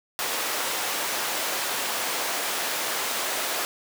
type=high-pass noise; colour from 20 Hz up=pink; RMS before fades=-28 dBFS; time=0.19-3.65 s; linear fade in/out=0 ms; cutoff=560 Hz; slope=12 dB/octave; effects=none